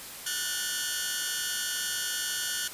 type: tone cluster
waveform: 10% pulse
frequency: 1447 / 1498 / 1775 / 3248 Hz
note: F#6 / F#6 / A6 / G#7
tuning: -39 / +21 / +15 / -39 cents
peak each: -27 dBFS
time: 0.26-2.68 s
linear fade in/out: 5 ms
effects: white hiss -42 dBFS RMS until 2.73 s + resampled to 32000 Hz